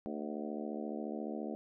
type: harmonic tone with a mistuned harmonic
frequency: 74.4 Hz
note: D2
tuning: 23 cents sharp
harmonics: 3 / 4 / 5 / 6 / 7 / 8 / 9 / 10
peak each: -41 / -43 / -45 / -47 / -48 / -49 / -50 / -51 dBFS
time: 0.06-1.55 s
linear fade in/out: 0 ms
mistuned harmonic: 8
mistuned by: +38 cents
effects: none